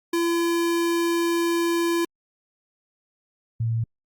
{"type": "tone pair in turn", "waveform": ["square", "sine"], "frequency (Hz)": [339.2, 114.28], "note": ["E4", "A#2"], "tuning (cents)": [50, -34], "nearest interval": "octave + perfect fifth", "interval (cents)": 1884, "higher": "first", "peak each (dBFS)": -21, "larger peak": "neither", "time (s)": [[0.13, 2.05], [3.6, 3.84]], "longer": "first", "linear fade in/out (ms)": 5, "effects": ["Opus 48 kbps"]}